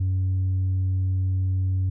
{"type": "tone", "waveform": "sine", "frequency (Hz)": 93.7, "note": "F#2", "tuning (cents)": 22, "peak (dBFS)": -18, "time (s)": [0, 1.9], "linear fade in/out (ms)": 10, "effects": ["tanh soft clip ceiling -19 dBFS"]}